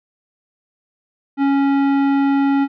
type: tone with tanh clipping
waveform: sine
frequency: 277.2 Hz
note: C#4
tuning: in tune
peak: -15 dBFS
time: 1.37-2.68 s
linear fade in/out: 50 ms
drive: 15 dB
effects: none